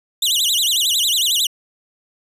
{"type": "tone with vibrato", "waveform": "sawtooth", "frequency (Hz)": 3382, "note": "G#7", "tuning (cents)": 31, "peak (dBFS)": -12, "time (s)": [0.22, 1.47], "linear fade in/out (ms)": 5, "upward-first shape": "sine", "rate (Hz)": 11, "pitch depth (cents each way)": 300, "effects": ["resampled to 32000 Hz"]}